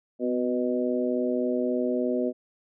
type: harmonic tone with a mistuned harmonic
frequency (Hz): 123.47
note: B2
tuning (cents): 0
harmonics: 2 / 3 / 4 / 5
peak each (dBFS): -27 / -29 / -30 / -31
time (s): 0.19-2.33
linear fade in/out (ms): 50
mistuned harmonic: 2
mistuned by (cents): +30
effects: none